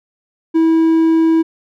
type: tone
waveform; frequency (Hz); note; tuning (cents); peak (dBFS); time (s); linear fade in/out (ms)
triangle; 325; E4; -24; -7; 0.54-1.43; 20
effects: none